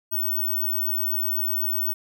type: tone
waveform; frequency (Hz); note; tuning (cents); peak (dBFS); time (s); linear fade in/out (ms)
sine; 15804; B9; 0; -22; 0.11-1.94; 20
effects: none